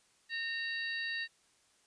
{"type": "harmonic tone with a mistuned harmonic", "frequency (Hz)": 918, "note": "A#5", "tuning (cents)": -27, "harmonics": [2, 3, 4, 5], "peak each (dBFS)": [-36, -43, -44, -45], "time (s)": [0.29, 1.28], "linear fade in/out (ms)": 50, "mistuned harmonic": 4, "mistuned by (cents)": 87, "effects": ["white hiss -69 dBFS RMS until 1.86 s", "resampled to 22050 Hz"]}